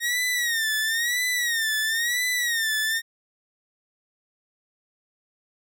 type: tone with vibrato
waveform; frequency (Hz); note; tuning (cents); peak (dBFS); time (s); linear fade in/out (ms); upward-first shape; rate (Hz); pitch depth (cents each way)
sawtooth; 1864.7; A#6; 0; -19; 0-3.02; 50; sine; 0.99; 120
effects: none